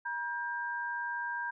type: tone pair together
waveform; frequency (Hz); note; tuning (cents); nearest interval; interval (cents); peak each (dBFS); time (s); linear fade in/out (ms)
sine; 954 / 1592.4; A#5 / G6; +40 / +27; major sixth; 887; -37 / -35; 0.05-1.51; 10
effects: none